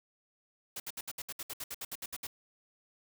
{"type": "noise bursts", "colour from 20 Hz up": "white", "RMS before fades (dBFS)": -40, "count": 15, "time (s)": [0.76, 2.27], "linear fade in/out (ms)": 5, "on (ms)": 40, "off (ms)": 65, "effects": []}